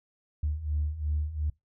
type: beating tone pair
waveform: sine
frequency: 73.42 / 76.22 Hz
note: D2 / D#2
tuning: 0 / -35 cents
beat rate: 2.8 Hz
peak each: -32 / -28 dBFS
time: 0.43-1.5 s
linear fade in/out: 5 ms
effects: noise-tail reverb RT60 0.2 s tail -25 dB re dry + tanh soft clip ceiling -20 dBFS